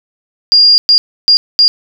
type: tone bursts at uneven times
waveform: sine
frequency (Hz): 4818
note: D8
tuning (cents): +43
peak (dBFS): -3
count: 4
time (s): 0.52-0.78 / 0.89-0.98 / 1.28-1.37 / 1.59-1.68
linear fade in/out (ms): 0
effects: none